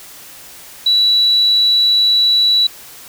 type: tone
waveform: sine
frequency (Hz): 3934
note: B7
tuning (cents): -7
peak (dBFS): -9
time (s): 0.86-2.67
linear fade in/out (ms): 5
effects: white hiss -37 dBFS RMS until 3.08 s